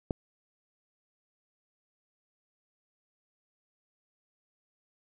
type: click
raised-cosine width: 2 ms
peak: -16 dBFS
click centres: 0.108 s
effects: none